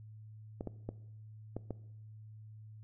clicks, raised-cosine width 2 ms, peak -25 dBFS, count 5, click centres 0.609 / 0.673 / 0.89 / 1.566 / 1.707 s, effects noise-tail reverb RT60 0.8 s tail -18 dB re dry + added 108 Hz sine -49 dBFS peak until 2.83 s

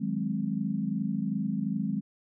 sine chord, Ab dominant seventh, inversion second, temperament equal, 155.56 / 185 / 207.7 / 261.6 Hz, Eb3 / Gb3 / Ab3 / C4, 0 / 0 / 0 / 0 cents, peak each -36 / -33 / -30 / -35 dBFS, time 0-2.01 s, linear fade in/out 20 ms, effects none

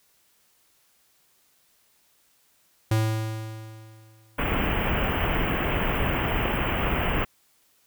square tone with exponential decay, 110 Hz, A2, in tune, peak -19 dBFS, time 2.91-4.39 s, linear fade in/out 5 ms, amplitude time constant 320 ms
pink band-stop noise, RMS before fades -25 dBFS, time 4.38-7.25 s, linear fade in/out 10 ms, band 3100 to 16000 Hz, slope 96 dB/octave
effects white hiss -64 dBFS RMS until 7.86 s

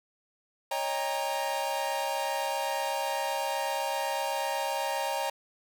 45% pulse chord, Eb dominant seventh, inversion third, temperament equal with one note detuned, 554.4 / 622.3 / 803.2 / 932.3 Hz, Db5 / Eb5 / G5 / Bb5, 0 / 0 / +42 / 0 cents, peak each -35 / -37 / -34 / -33 dBFS, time 0.71-5.3 s, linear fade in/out 5 ms, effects none

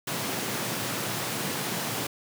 pink high-pass noise, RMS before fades -31 dBFS, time 0.07-2.07 s, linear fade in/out 5 ms, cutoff 110 Hz, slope 48 dB/octave, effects none

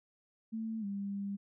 sine tone with pitch glide, 222.7 to 199.55 Hz, A3 to G3, +21 to +31 cents, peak -35 dBFS, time 0.52-1.37 s, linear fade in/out 20 ms, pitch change -190 cents, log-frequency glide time 0.8-0.85 s, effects none

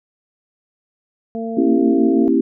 harmonic tone, 226.9 Hz, A#3, 47 cents flat, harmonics 1 / 2 / 3, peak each -24 / -27 / -29 dBFS, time 1.35-2.28 s, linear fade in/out 0 ms
sine chord, A# diminished seventh, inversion none, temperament equal with one note detuned, 233.1 / 271.6 / 329.6 / 392 Hz, A#3 / C#4 / E4 / G4, 0 / -35 / 0 / 0 cents, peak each -19 / -16 / -17 / -20 dBFS, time 1.57-2.41 s, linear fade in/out 5 ms
effects none

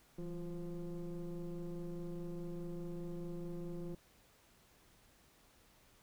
sine tone with frequency modulation, 167.6 Hz, E3, 29 cents sharp, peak -38 dBFS, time 0.18-3.95 s, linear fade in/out 5 ms, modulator 180 Hz, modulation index 1.3, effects tanh soft clip ceiling -39 dBFS + pink hiss -67 dBFS RMS until 6.02 s

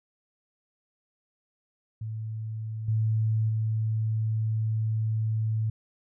sine tone with level steps, 110 Hz, A2, in tune, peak -31 / -22 / -24 dBFS, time 2.01-5.7 s, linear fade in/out 5 ms, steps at 2.88 / 3.49 s, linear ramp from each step 5 ms, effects none

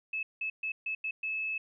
sine tone bursts at uneven times, 2600 Hz, E7, 24 cents flat, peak -31 dBFS, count 6, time 0.13-0.23 / 0.41-0.5 / 0.63-0.72 / 0.86-0.95 / 1.04-1.11 / 1.23-1.58 s, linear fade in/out 5 ms, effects none

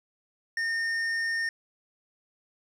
sine tone with hard clipping, 1827 Hz, A#6, 35 cents flat, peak -28 dBFS, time 0.57-1.49 s, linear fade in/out 2 ms, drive 7 dB, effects none

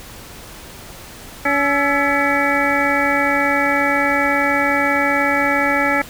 harmonic tone with a mistuned harmonic, 283.4 Hz, C#4, 38 cents sharp, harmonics 1 / 2 / 3 / 5 / 6 / 7 / 8, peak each -22 / -22 / -22 / -22 / -22 / -22 / -22 dBFS, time 1.45-6.02 s, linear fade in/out 5 ms, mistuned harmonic 5, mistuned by -110 cents, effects pink hiss -37 dBFS RMS until 6.09 s

